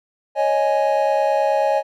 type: chord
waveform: triangle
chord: C# suspended second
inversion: none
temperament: just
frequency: 554.4 / 623.7 / 831.5 Hz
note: C#5 / D#5 / G#5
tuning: 0 / +4 / +2 cents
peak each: -18 dBFS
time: 0.35-1.83 s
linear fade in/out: 50 ms
effects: none